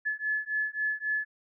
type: beating tone pair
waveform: sine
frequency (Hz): 1717 / 1720.7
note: A6 / A6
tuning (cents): -43 / -39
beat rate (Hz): 3.7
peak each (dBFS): -31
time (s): 0.05-1.25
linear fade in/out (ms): 20
effects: none